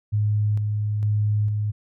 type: tone with tremolo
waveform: sine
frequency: 105.2 Hz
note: G#2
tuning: 23 cents sharp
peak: -18 dBFS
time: 0.12-1.72 s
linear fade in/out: 20 ms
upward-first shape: square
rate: 1.1 Hz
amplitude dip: 30%
effects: none